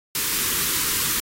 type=band-stop noise; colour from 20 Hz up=white; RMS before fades=-23 dBFS; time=0.15-1.2 s; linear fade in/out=2 ms; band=480 to 950 Hz; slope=48 dB/octave; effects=AAC 48 kbps